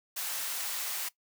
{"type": "high-pass noise", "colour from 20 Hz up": "white", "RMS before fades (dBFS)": -35, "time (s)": [0.16, 1.09], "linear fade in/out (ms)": 10, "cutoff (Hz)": 730, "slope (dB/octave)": 12, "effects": ["noise-tail reverb RT60 0.1 s tail -18 dB re dry"]}